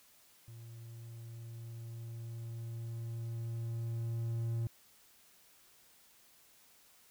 triangle tone with level ramp, 115.4 Hz, A#2, 17 cents flat, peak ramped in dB -46 to -30 dBFS, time 0.48-4.67 s, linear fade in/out 0 ms, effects white hiss -64 dBFS RMS until 7.1 s

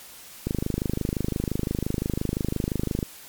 click train, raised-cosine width 3 ms, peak -12 dBFS, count 67, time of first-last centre 0.47-3.028 s, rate 25.8 Hz, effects white hiss -45 dBFS RMS until 3.28 s + MP3 96 kbps

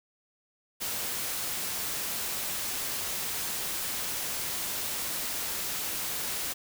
white noise, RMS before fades -33 dBFS, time 0.8-6.54 s, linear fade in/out 20 ms, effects none

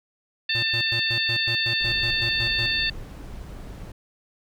harmonic tone, 895 Hz, A5, 29 cents sharp, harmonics 2 / 3 / 4 / 5, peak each -27 / -27 / -27 / -27 dBFS, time 0.49-2.9 s, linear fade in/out 5 ms
square tone bursts, 116.54 Hz, A#2, in tune, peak -30 dBFS, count 12, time 0.55-2.66 s, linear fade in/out 0 ms, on 75 ms, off 110 ms
brown noise, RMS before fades -37 dBFS, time 1.8-3.92 s, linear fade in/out 5 ms
effects none

